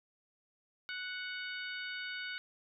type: harmonic tone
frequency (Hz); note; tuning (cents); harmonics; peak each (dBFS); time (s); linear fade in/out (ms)
740; F#5; 0; 2 / 3 / 4 / 5 / 6; -41 / -45 / -47 / -49 / -51; 0.89-2.38; 0
effects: none